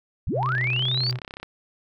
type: linear sweep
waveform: sine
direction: up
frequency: 31.59 to 4719 Hz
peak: -23 dBFS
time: 0.27-1.11 s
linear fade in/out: 0 ms
type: tone with vibrato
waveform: triangle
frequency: 126.5 Hz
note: B2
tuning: 42 cents sharp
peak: -23 dBFS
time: 0.32-1.2 s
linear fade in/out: 50 ms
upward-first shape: square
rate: 2.1 Hz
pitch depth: 23 cents each way
type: click train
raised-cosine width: 0.3 ms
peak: -20 dBFS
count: 34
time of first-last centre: 0.43-1.43 s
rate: 33 Hz
effects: none